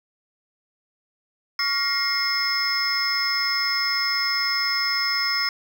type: tone cluster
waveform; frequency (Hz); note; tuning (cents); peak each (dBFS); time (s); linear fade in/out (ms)
triangle; 1124 / 1405 / 1898 / 2126 / 5210; C#6 / F6 / A#6 / C7 / E8; +24 / +10 / +31 / +27 / -21; -29 / -29 / -29 / -26 / -22; 1.59-5.49; 2
effects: none